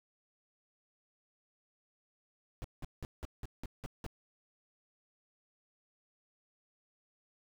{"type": "noise bursts", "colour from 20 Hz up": "brown", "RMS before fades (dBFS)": -40, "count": 8, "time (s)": [2.62, 4.064], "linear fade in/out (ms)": 0, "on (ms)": 23, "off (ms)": 180, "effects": []}